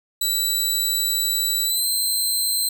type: tone with pitch glide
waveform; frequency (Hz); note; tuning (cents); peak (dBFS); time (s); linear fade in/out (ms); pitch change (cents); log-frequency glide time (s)
15% pulse; 3951 to 4107; B7 to C8; 0 to -33; -13; 0.21-2.69; 5; +67; 1.65-1.86
effects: none